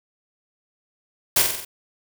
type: noise with echo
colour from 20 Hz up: white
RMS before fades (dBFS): -17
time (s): 1.36-1.42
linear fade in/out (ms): 5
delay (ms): 46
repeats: 5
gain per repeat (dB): -4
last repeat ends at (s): 1.65
effects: none